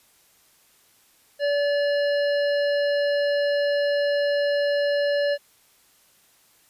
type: harmonic tone with a mistuned harmonic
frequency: 575 Hz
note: D5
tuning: 37 cents flat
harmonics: 1 / 3 / 5 / 7 / 9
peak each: -20 / -30 / -36 / -36 / -44 dBFS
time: 1.39-5.38 s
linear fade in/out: 50 ms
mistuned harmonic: 7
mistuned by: +58 cents
effects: white hiss -59 dBFS RMS until 6.69 s + resampled to 32000 Hz